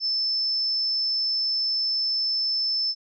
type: tone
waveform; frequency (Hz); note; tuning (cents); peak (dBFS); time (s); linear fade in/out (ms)
sine; 5274; E8; 0; -22; 0-2.95; 50
effects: none